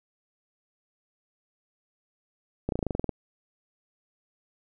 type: slowing click train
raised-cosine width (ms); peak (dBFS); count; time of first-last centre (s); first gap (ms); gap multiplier
2; -14; 11; 2.69-3.092; 32; 1.05
effects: none